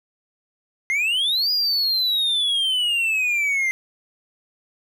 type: exponential two-way sweep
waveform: triangle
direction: up then down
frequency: 2072 to 4937 to 2072 Hz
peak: -17 dBFS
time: 0.9-3.71 s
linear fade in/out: 0 ms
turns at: 1.51 s
effects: none